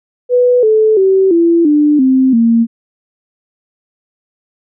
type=tone with pitch steps; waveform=sine; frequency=493.9 / 435 / 383.1 / 337.3 / 297.1 / 261.6 / 230.4 Hz; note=B4 / A4 / G4 / E4 / D4 / C4 / A#3; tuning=0 / -20 / -40 / +40 / +20 / 0 / -20 cents; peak=-6 dBFS; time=0.29-2.67 s; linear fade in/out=50 ms; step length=340 ms; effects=none